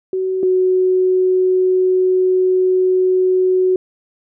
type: tone pair in turn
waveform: sine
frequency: 375.7 / 370.5 Hz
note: F#4 / F#4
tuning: +26 / +2 cents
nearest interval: unison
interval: 24 cents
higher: first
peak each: -16 / -11 dBFS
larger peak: second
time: 0.13-0.43 / 0.43-3.76 s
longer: second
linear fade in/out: 2 ms
effects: none